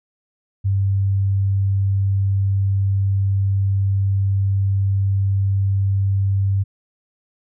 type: tone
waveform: sine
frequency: 98 Hz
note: G2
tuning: in tune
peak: -15 dBFS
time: 0.64-6.64 s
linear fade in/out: 20 ms
effects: none